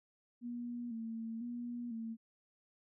sine tone with vibrato, 233.1 Hz, A#3, in tune, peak -39 dBFS, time 0.41-2.17 s, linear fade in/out 50 ms, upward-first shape square, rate 1 Hz, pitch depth 52 cents each way, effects none

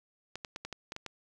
clicks, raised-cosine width 0.2 ms, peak -22 dBFS, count 8, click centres 0.356 / 0.448 / 0.561 / 0.65 / 0.727 / 0.921 / 0.964 / 1.063 s, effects none

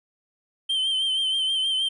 triangle tone with vibrato, 3114 Hz, G7, 12 cents flat, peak -20 dBFS, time 0.69-1.89 s, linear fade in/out 10 ms, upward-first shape sine, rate 6.3 Hz, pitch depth 41 cents each way, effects resampled to 24000 Hz

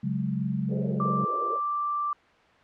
sine chord, C# suspended fourth, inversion none, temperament just, 138.59 / 184.79 / 207.9 Hz, C#3 / F#3 / G#3, 0 / -2 / +2 cents, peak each -30 dBFS, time 0.03-1.25 s, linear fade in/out 10 ms
white band-pass noise, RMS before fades -36 dBFS, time 0.68-1.6 s, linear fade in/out 50 ms, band 370 to 540 Hz, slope 48 dB/octave
sine tone, 1174.7 Hz, D6, in tune, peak -25 dBFS, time 1-2.13 s, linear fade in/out 2 ms
effects white hiss -57 dBFS RMS until 2.63 s + low-pass 2000 Hz 12 dB/octave

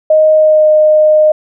sine tone with pitch glide, 622.3 to 614.8 Hz, D#5 to D#5, 0 to -21 cents, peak -4 dBFS, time 0.1-1.32 s, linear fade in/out 5 ms, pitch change -21 cents, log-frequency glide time 0.34-0.68 s, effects none

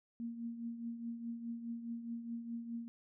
sine tone with tremolo, 233.1 Hz, A#3, in tune, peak -37 dBFS, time 0.2-2.88 s, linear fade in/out 0 ms, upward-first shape triangle, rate 4.8 Hz, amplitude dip 65%, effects none

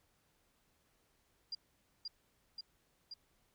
sine tone with echo, 4800 Hz, D8, 37 cents sharp, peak -38 dBFS, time 1.52-1.55 s, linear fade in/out 5 ms, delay 530 ms, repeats 3, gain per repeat -2 dB, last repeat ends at 3.14 s, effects pink hiss -75 dBFS RMS until 3.54 s

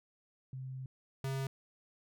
sine / square tone pair in turn, 130.81 / 134.8 Hz, C3 / C#3, 0 / -48 cents, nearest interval minor second, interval 52 cents, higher second, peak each -40 / -35 dBFS, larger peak second, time 0.53-0.86 / 1.24-1.47 s, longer first, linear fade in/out 2 ms, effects none

